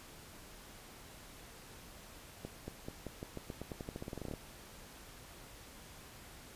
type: accelerating click train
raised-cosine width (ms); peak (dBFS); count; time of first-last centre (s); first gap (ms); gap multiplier
2; -28; 21; 2.45-4.338; 230; 0.89
effects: pink hiss -54 dBFS RMS until 6.55 s + resampled to 32000 Hz